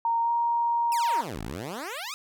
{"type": "tone with pitch glide", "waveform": "sine", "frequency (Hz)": [926, 938.4], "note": ["A#5", "A#5"], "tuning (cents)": [-12, 11], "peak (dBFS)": -22, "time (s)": [0.05, 1.21], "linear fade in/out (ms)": 2, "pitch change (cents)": 23, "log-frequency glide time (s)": [0.21, 0.31]}
{"type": "exponential two-way sweep", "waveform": "10% pulse", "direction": "down then up", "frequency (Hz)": [2794, 46.69, 1306], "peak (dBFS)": -25, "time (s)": [0.92, 2.14], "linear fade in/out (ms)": 0, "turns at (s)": 1.42}
{"effects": []}